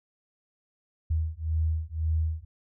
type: beating tone pair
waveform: sine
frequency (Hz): 78.8 / 80.7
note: D#2 / E2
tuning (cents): +23 / -36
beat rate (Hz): 1.9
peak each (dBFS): -28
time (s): 1.1-2.45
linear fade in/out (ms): 10
effects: none